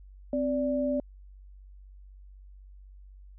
sine tone pair together, 260 / 583.7 Hz, C4 / D5, -11 / -11 cents, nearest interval octave + major second, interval 1400 cents, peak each -28 dBFS, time 0.33-1 s, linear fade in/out 2 ms, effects added 48 Hz sine -47 dBFS peak until 3.38 s

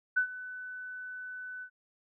sine tone with ADSR envelope, 1500 Hz, F#6, 23 cents sharp, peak -22 dBFS, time 0.16-1.7 s, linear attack 15 ms, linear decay 91 ms, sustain -17 dB, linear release 78 ms, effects none

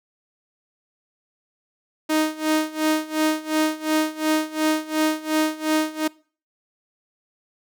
sawtooth tone with tremolo, 311.1 Hz, D#4, in tune, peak -13 dBFS, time 2.09-6.08 s, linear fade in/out 10 ms, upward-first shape sine, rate 2.8 Hz, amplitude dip 90%, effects noise-tail reverb RT60 0.4 s tail -23 dB re dry

